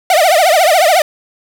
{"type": "tone with vibrato", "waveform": "45% pulse", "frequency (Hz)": 676, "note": "E5", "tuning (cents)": 43, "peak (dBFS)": -7, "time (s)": [0.1, 1.02], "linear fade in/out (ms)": 2, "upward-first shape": "triangle", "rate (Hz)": 14, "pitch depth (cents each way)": 260, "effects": []}